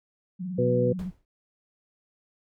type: tone with vibrato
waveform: sine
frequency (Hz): 182.1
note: F#3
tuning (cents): -27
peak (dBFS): -30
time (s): 0.39-1.11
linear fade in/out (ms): 20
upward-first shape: sine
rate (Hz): 18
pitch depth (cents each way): 91
type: harmonic tone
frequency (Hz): 123.47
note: B2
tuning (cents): 0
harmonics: 1 / 2 / 3 / 4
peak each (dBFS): -26 / -29 / -30 / -23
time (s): 0.58-0.93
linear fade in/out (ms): 10
type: noise with exponential decay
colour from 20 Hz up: brown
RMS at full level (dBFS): -34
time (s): 0.99-1.25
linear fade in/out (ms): 1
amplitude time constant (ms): 56
effects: none